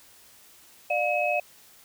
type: tone cluster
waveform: sine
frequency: 596 / 711 / 2560 Hz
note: D5 / F5 / D#7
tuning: +25 / +31 / +49 cents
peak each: -27 dBFS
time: 0.9-1.4 s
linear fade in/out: 5 ms
effects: white hiss -54 dBFS RMS until 1.84 s